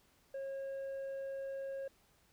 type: tone with tanh clipping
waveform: sine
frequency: 543 Hz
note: C#5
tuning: 36 cents flat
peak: -40 dBFS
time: 0.34-1.88 s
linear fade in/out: 5 ms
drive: 4 dB
effects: pink hiss -70 dBFS RMS until 2.32 s

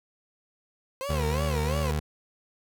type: tone with vibrato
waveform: 30% pulse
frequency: 512 Hz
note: C5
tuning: 38 cents flat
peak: -28 dBFS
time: 1.01-1.91 s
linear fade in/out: 0 ms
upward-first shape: sine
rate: 2.9 Hz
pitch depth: 200 cents each way
type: tone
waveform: 25% pulse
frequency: 75.8 Hz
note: D#2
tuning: 45 cents flat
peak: -22 dBFS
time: 1.09-2 s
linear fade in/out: 10 ms
effects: none

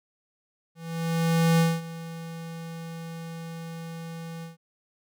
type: tone with ADSR envelope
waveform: square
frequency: 165.3 Hz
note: E3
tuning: 5 cents sharp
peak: -18 dBFS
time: 0.75-4.57 s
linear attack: 840 ms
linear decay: 220 ms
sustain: -18 dB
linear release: 140 ms
effects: none

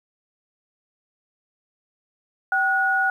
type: tone pair together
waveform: sine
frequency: 771.3 / 1456 Hz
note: G5 / F#6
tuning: -28 / -28 cents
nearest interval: major seventh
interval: 1100 cents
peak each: -23 / -19 dBFS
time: 2.52-3.1 s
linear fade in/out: 2 ms
effects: 9-bit

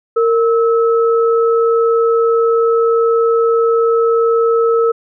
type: tone pair together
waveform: sine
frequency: 460.4 / 1299.7 Hz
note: A#4 / E6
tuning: -22 / -25 cents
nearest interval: octave + tritone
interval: 1797 cents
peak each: -10 / -18 dBFS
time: 0.16-4.92 s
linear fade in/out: 10 ms
effects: none

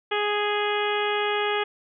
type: harmonic tone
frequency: 415.3 Hz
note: G#4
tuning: in tune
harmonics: 1 / 2 / 3 / 4 / 5 / 6 / 7 / 8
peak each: -26 / -29 / -31 / -32 / -33 / -34 / -34 / -35 dBFS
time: 0.11-1.64 s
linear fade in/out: 10 ms
effects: none

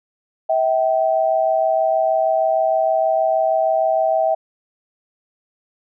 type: tone pair together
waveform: sine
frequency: 645.6 / 772 Hz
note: E5 / G5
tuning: -36 / -27 cents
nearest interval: minor third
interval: 309 cents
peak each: -16 / -19 dBFS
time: 0.49-4.35 s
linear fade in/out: 10 ms
effects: none

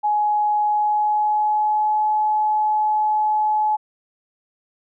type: tone with pitch glide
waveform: sine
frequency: 840 to 853.2 Hz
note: G#5 to G#5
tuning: +19 to +46 cents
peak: -16 dBFS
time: 0.03-3.77 s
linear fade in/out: 20 ms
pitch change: +27 cents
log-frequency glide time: 0.65-2.05 s
effects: none

